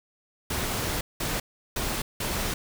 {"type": "noise bursts at uneven times", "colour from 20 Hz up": "pink", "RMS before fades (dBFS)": -29, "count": 4, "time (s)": [[0.5, 1.01], [1.2, 1.4], [1.76, 2.02], [2.2, 2.54]], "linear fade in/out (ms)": 5, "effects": []}